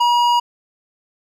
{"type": "tone with hard clipping", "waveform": "triangle", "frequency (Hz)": 959, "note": "A#5", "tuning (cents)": 49, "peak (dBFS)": -14, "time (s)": [0, 0.4], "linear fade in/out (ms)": 10, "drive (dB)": 14, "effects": []}